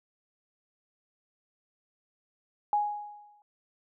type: tone with exponential decay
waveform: sine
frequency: 830.6 Hz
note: G#5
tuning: in tune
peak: -21 dBFS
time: 2.73-3.42 s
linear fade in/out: 1 ms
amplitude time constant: 150 ms
effects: none